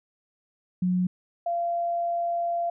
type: tone pair in turn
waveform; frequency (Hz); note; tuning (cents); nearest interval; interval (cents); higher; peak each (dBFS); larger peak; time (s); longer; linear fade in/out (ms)
sine; 181.5 / 687.4; F#3 / F5; -33 / -28; octave + major seventh; 2305; second; -21 / -24; first; 0.82-1.07 / 1.46-2.7; second; 5
effects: none